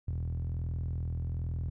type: tone with band-pass filter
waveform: sawtooth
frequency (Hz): 41.2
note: E1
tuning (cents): 0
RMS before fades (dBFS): -34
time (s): 0.07-1.7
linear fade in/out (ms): 10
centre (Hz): 100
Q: 7.3
effects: none